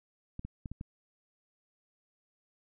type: clicks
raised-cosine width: 5 ms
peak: -27 dBFS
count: 5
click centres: 0.394 / 0.45 / 0.658 / 0.716 / 0.811 s
effects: none